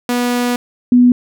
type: tone pair in turn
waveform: sawtooth / sine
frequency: 244 / 246 Hz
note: B3 / B3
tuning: -21 / -7 cents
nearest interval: unison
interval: 14 cents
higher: second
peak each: -10 / -5 dBFS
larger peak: second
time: 0.09-0.56 / 0.92-1.12 s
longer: first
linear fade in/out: 2 ms
effects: none